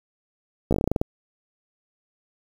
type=slowing click train; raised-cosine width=2 ms; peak=-8 dBFS; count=11; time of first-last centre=0.71-1.015 s; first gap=15 ms; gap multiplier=1.15; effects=7-bit

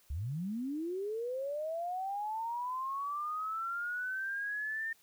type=linear sweep; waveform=sine; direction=up; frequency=61.2 to 1817 Hz; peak=-34 dBFS; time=0.1-4.93 s; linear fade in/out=5 ms; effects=white hiss -66 dBFS RMS until 5.02 s

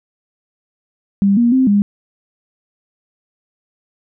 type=tone with pitch steps; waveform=sine; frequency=198.6 / 237.2 / 260.9 / 203.3 Hz; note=G3 / A#3 / C4 / G#3; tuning=+23 / +30 / -5 / -37 cents; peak=-9 dBFS; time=1.22-1.82 s; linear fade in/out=0 ms; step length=150 ms; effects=none

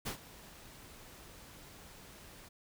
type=noise with ADSR envelope; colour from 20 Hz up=pink; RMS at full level=-37 dBFS; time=0.05-2.49 s; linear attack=20 ms; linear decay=99 ms; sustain=-17 dB; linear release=11 ms; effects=none

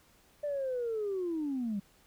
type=linear sweep; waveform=sine; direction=down; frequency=595 to 192 Hz; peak=-30 dBFS; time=0.43-1.8 s; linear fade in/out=10 ms; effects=tanh soft clip ceiling -27 dBFS + pink hiss -64 dBFS RMS until 2.06 s

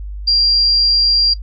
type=tone with amplitude modulation; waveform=sine; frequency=4756 Hz; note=D8; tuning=21 cents sharp; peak=-9 dBFS; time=0.27-1.34 s; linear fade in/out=10 ms; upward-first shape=sine; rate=221 Hz; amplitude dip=25%; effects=noise-tail reverb RT60 0.1 s tail -23 dB re dry + added 50 Hz sine -24 dBFS peak until 1.42 s

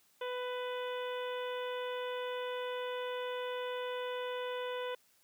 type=harmonic tone; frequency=497.8 Hz; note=B4; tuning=14 cents sharp; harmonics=1 / 2 / 3 / 4 / 5 / 6 / 7; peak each=-37 / -43 / -47 / -51 / -52 / -50 / -51 dBFS; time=0.21-4.95 s; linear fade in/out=5 ms; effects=white hiss -69 dBFS RMS until 5.23 s + high-pass 80 Hz 12 dB/octave

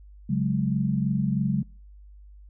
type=chord; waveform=sine; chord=C# suspended fourth; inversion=none; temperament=just; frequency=138.59 / 184.79 / 207.9 Hz; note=C#3 / F#3 / G#3; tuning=0 / -2 / +2 cents; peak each=-26 dBFS; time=0.29-1.63 s; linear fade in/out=10 ms; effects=noise-tail reverb RT60 0.4 s tail -25 dB re dry + added 50 Hz sine -45 dBFS peak until 2.49 s

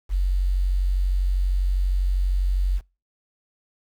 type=tone with quantisation; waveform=sine; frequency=46.25 Hz; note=F#1; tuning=in tune; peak=-18 dBFS; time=0.09-2.81 s; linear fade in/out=50 ms; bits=8; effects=noise-tail reverb RT60 0.3 s tail -26 dB re dry

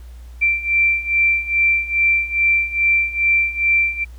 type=beating tone pair; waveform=sine; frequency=2349 / 2351.4 Hz; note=D7 / D7; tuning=0 / +2 cents; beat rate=2.4 Hz; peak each=-19 / -16 dBFS; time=0.41-4.05 s; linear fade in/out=20 ms; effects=added 60 Hz sine -34 dBFS peak until 4.18 s + pink hiss -53 dBFS RMS until 4.18 s

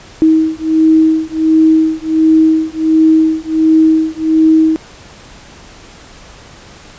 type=beating tone pair; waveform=sine; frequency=317.1 / 318.5 Hz; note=D#4 / D#4; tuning=+33 / +41 cents; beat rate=1.4 Hz; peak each=-10 dBFS; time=0.22-4.76 s; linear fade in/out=0 ms; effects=pink hiss -37 dBFS RMS until 6.98 s + resampled to 16000 Hz

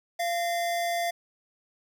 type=tone pair together; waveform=square; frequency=688.8 / 1839 Hz; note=F5 / A#6; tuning=-24 / -24 cents; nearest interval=octave + perfect fourth; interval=1700 cents; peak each=-27 / -39 dBFS; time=0.19-1.11 s; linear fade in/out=10 ms; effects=10-bit

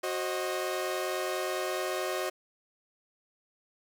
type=chord; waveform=sawtooth; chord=C diminished; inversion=second; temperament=equal with one note detuned; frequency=370 / 532.7 / 622.3 Hz; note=Gb4 / C5 / Eb5; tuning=0 / +31 / 0 cents; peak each=-30 / -32 / -31 dBFS; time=0.03-2.3 s; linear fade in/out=10 ms; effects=none

